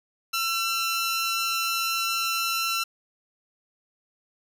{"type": "tone pair together", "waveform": "15% pulse", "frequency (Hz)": [1349.3, 2960], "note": ["E6", "F#7"], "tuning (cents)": [40, 0], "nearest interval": "octave + major second", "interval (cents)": 1360, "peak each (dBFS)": [-18, -29], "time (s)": [0.33, 2.84], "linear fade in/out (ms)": 10, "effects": []}